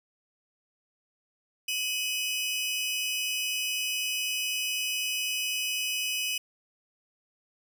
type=tone pair together; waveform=sawtooth; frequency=2528 / 2960 Hz; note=D#7 / F#7; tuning=+27 / 0 cents; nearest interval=minor third; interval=273 cents; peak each=-28 dBFS; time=1.68-6.38 s; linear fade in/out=5 ms; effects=none